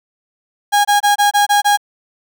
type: tone bursts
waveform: 35% pulse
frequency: 820 Hz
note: G#5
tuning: 22 cents flat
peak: -8 dBFS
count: 7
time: 0.72-1.774 s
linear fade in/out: 20 ms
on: 130 ms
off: 24 ms
effects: none